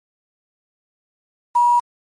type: tone with quantisation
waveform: sine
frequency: 962 Hz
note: B5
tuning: 46 cents flat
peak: -11 dBFS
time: 1.55-1.8 s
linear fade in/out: 10 ms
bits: 6
effects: MP3 48 kbps